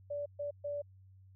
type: tone bursts at uneven times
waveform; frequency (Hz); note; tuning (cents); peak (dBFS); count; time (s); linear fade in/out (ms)
sine; 579; D5; -25; -35; 3; 0.1-0.26 / 0.39-0.51 / 0.64-0.82; 10
effects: added 95 Hz sine -56 dBFS peak until 1.35 s